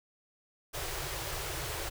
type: band-stop noise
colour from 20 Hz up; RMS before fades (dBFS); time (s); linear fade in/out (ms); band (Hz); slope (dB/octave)
pink; -37; 0.73-1.9; 20; 150 to 320; 96
effects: none